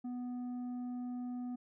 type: tone with tanh clipping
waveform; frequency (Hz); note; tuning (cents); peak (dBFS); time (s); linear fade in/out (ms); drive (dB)
sine; 246.9; B3; 0; -39; 0.04-1.56; 10; 6
effects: none